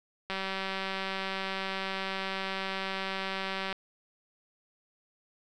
click train, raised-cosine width 0.3 ms, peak -18 dBFS, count 659, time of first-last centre 0.3-3.727 s, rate 192 Hz, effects none

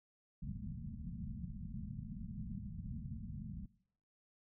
white low-pass noise, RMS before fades -45 dBFS, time 0.42-3.66 s, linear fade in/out 5 ms, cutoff 230 Hz, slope 96 dB/octave, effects noise-tail reverb RT60 0.7 s tail -22 dB re dry

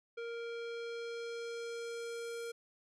square tone with low-pass filter sweep, 466.2 Hz, A#4, in tune, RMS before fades -42 dBFS, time 0.17-2.52 s, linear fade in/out 10 ms, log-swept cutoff 2700 to 11000 Hz, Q 1.1, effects none

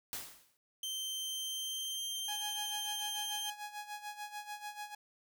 white noise with exponential decay, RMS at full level -38 dBFS, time 0.13-0.57 s, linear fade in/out 0 ms, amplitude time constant 95 ms
sawtooth tone with pitch glide, 3120 to 3153 Hz, G7 to G7, -9 to +9 cents, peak -34 dBFS, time 0.83-3.5 s, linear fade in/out 2 ms, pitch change +18 cents, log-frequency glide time 1.15-2.14 s
sawtooth tone with tremolo, 834 Hz, G#5, 7 cents sharp, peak -36 dBFS, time 2.28-4.95 s, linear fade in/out 5 ms, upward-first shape sine, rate 6.8 Hz, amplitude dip 75%
effects none

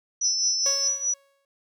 sine tone with tremolo, 5880 Hz, F#8, 12 cents flat, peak -20 dBFS, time 0.21-1.14 s, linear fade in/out 5 ms, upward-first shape triangle, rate 4.8 Hz, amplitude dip 85%
sine tone, 5310 Hz, E8, 12 cents sharp, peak -24 dBFS, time 0.24-0.88 s, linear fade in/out 5 ms
sawtooth tone with exponential decay, 554 Hz, C#5, 1 cent flat, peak -26 dBFS, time 0.66-1.45 s, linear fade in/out 1 ms, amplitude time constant 170 ms
effects none

